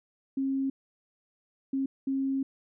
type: tone bursts at uneven times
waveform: sine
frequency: 270 Hz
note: C#4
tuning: 45 cents flat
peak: -26 dBFS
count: 3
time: 0.37-0.7 / 1.73-1.86 / 2.07-2.43 s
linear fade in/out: 5 ms
effects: none